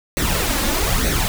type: noise with flanger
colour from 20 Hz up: pink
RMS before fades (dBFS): -19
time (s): 0.17-1.28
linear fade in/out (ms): 0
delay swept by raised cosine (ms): 0.48 to 3.68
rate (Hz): 1.1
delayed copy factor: +0.65
effects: none